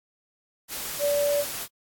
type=tone in noise; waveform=sine; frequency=578 Hz; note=D5; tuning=28 cents flat; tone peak=-21 dBFS; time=0.99-1.45 s; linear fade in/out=50 ms; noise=white; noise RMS=-33 dBFS; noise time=0.68-1.68 s; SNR=+9 dB; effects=AAC 64 kbps